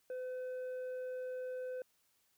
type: tone with tanh clipping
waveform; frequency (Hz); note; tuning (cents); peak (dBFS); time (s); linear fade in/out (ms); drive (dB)
sine; 508; B4; +49; -40; 0.1-1.82; 2; 5
effects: white hiss -75 dBFS RMS until 2.37 s